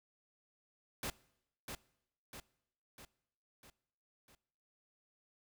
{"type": "noise with echo", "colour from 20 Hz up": "pink", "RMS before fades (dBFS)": -40, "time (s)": [1.03, 1.1], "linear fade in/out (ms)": 2, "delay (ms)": 650, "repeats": 5, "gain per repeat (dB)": -5, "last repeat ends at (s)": 4.35, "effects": ["noise-tail reverb RT60 0.8 s tail -22 dB re dry"]}